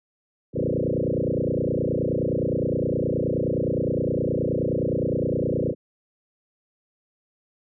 sine tone with frequency modulation, 320 Hz, D#4, 49 cents sharp, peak -21 dBFS, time 0.53-5.75 s, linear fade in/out 50 ms, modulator 29.6 Hz, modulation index 7.5, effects none

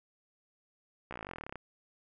slowing click train, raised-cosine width 0.5 ms, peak -26 dBFS, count 21, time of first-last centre 1.11-1.557 s, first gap 15 ms, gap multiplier 1.04, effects none

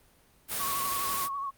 white noise, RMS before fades -32 dBFS, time 0.48-1.29 s, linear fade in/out 50 ms
sine tone with vibrato, 1110 Hz, C#6, 2 cents sharp, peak -31 dBFS, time 0.59-1.51 s, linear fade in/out 20 ms, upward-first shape sine, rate 12 Hz, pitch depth 42 cents each way
effects pink hiss -62 dBFS RMS until 1.57 s + Opus 32 kbps

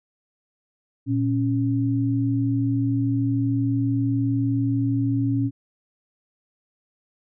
sine tone pair together, 116.54 / 276.1 Hz, A#2 / C#4, 0 / -7 cents, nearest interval octave + minor third, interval 1493 cents, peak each -22 dBFS, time 1.06-5.51 s, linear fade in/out 50 ms, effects none

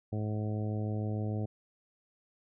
harmonic tone, 106.6 Hz, G#2, 46 cents sharp, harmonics 1 / 2 / 3 / 4 / 5 / 6 / 7, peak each -32 / -38 / -42 / -44 / -46 / -48 / -49 dBFS, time 0.12-1.46 s, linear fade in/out 10 ms, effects none

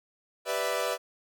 sawtooth chord, E minor seventh, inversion first, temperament equal, 392 / 493.9 / 587.3 / 659.3 Hz, G4 / B4 / D5 / E5, 0 / 0 / 0 / 0 cents, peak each -34 / -28 / -29 / -29 dBFS, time 0.45-0.98 s, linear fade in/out 50 ms, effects none

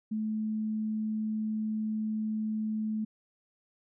sine tone, 216.6 Hz, A3, 27 cents flat, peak -29 dBFS, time 0.11-3.05 s, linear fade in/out 10 ms, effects none

